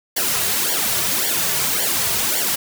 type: noise with flanger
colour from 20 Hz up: white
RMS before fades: -20 dBFS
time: 0.16-2.56 s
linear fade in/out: 10 ms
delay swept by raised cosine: 0.77 to 3.87 ms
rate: 1.8 Hz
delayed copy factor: -0.95
effects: none